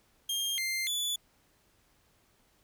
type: tone with pitch steps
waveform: sawtooth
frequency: 3212 / 2100 / 3457 Hz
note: G7 / C7 / A7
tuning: +41 / +6 / -31 cents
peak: -27 dBFS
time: 0.29-1.16 s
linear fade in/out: 5 ms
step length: 290 ms
effects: pink hiss -68 dBFS RMS until 2.63 s